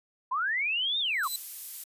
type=linear two-way sweep; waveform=sine; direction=up then down; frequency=965 to 3729 to 965 Hz; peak=-26 dBFS; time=0.31-1.28 s; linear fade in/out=10 ms; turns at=0.99 s
type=tone with exponential growth; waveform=10% pulse; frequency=4014 Hz; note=B7; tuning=27 cents sharp; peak=-22 dBFS; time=1.04-1.36 s; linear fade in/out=2 ms; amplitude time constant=69 ms
type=noise; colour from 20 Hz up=violet; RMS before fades=-37 dBFS; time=1.23-1.84 s; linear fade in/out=5 ms
effects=resampled to 32000 Hz